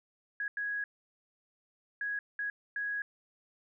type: tone bursts at uneven times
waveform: sine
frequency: 1661.2 Hz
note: G#6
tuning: in tune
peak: -32 dBFS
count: 5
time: 0.4-0.48 / 0.57-0.84 / 2.01-2.19 / 2.39-2.5 / 2.76-3.02 s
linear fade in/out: 2 ms
effects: none